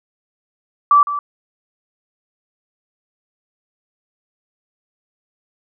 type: tone with echo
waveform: sine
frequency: 1160 Hz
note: D6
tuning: 22 cents flat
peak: -7 dBFS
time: 0.91-1.03 s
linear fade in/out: 2 ms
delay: 160 ms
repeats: 1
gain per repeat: -12 dB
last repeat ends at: 1.19 s
effects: none